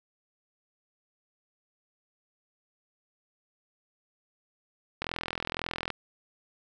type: click train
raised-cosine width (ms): 0.3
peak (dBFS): -15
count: 38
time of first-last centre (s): 5.02-5.903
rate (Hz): 41.9
effects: none